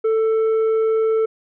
sine tone with tanh clipping, 443 Hz, A4, 12 cents sharp, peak -16 dBFS, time 0.04-1.26 s, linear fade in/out 10 ms, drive 5 dB, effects none

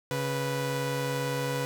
sawtooth tone pair together, 138.26 / 492.7 Hz, C#3 / B4, -4 / -4 cents, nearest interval octave + minor seventh, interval 2200 cents, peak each -27 / -27 dBFS, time 0.11-1.65 s, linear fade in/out 0 ms, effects none

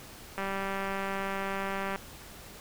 click train, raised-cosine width 0.5 ms, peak -19 dBFS, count 309, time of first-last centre 0.38-1.959 s, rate 195 Hz, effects pink hiss -48 dBFS RMS until 2.6 s

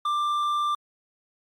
triangle tone with hard clipping, 1184 Hz, D6, 14 cents sharp, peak -24 dBFS, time 0.05-0.75 s, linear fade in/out 5 ms, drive 9 dB, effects Opus 48 kbps

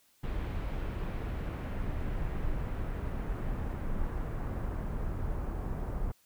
brown noise with low-pass filter sweep, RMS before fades -34 dBFS, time 0.23-6.12 s, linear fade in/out 10 ms, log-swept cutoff 2900 to 1200 Hz, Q 0.97, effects white hiss -67 dBFS RMS until 6.25 s

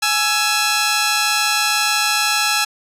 10% pulse tone pair together, 838 / 1330.2 Hz, G#5 / E6, +15 / +15 cents, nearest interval minor sixth, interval 800 cents, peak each -10 dBFS, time 0.02-2.65 s, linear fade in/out 10 ms, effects resampled to 32000 Hz

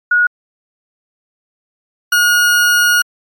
sine / 40% pulse tone pair in turn, 1451 / 1439.3 Hz, F#6 / F#6, -34 / -48 cents, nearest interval unison, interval 14 cents, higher first, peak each -8 dBFS, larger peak neither, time 0.11-0.27 / 2.12-3.02 s, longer second, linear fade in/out 5 ms, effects MP3 64 kbps

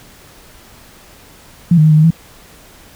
sine tone with pitch steps, 171.9 / 154 / 156.2 / 153.3 / 155.2 / 164.2 Hz, F3 / D#3 / D#3 / D#3 / D#3 / E3, -27 / -17 / +7 / -25 / -4 / -6 cents, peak -5 dBFS, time 1.71-2.106 s, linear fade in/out 5 ms, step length 66 ms, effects pink hiss -42 dBFS RMS until 2.95 s

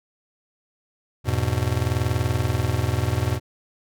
square chord, E major, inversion none, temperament just, 82.41 / 103.01 / 123.61 Hz, E2 / G#2 / B2, 0 / -14 / +2 cents, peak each -27 / -26 / -25 dBFS, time 1.24-3.4 s, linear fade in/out 50 ms, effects none

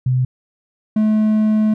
sine / triangle tone pair in turn, 127.6 / 215.3 Hz, C3 / A3, -43 / -37 cents, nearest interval major sixth, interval 906 cents, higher second, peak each -13 / -10 dBFS, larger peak second, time 0.06-0.25 / 0.96-1.74 s, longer second, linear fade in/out 5 ms, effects none

